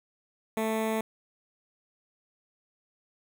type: tone with notch filter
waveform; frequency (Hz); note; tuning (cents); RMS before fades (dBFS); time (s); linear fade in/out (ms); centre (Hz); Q
15% pulse; 220.6; A3; +5; -29; 0.57-1.01; 2; 4900; 1
effects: none